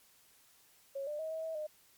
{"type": "tone with pitch steps", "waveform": "sine", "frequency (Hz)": [550, 596, 635, 641, 645, 611], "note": ["C#5", "D5", "D#5", "E5", "E5", "D#5"], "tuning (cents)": [-14, 25, 35, -49, -38, -32], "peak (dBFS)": -36, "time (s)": [0.95, 1.67], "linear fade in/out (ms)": 10, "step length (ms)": 120, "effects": ["white hiss -65 dBFS RMS until 1.97 s", "MP3 96 kbps"]}